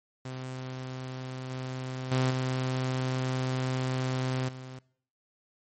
sawtooth tone with level steps, 129.3 Hz, C3, 20 cents flat, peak -32 / -30 / -20 / -24 / -37 dBFS, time 0.25-4.79 s, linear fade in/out 5 ms, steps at 1.5 / 2.11 / 2.3 / 4.48 s, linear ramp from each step 10 ms, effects noise-tail reverb RT60 0.6 s tail -21 dB re dry + MP3 32 kbps

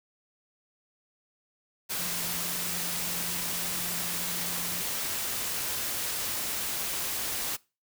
sine tone in noise, 174.61 Hz, F3, in tune, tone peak -43 dBFS, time 1.98-4.83 s, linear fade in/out 20 ms, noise white, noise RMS -32 dBFS, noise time 1.89-7.57 s, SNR -14 dB, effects noise-tail reverb RT60 0.3 s tail -23 dB re dry

